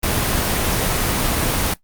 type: noise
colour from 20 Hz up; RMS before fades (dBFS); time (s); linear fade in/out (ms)
pink; -19; 0.03-1.74; 5
effects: noise-tail reverb RT60 0.1 s tail -18 dB re dry + Opus 24 kbps